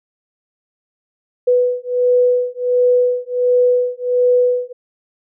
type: beating tone pair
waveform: sine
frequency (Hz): 493.9 / 495.3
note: B4 / B4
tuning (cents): 0 / +5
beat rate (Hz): 1.4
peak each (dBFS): -15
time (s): 1.47-4.73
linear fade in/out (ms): 10
effects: none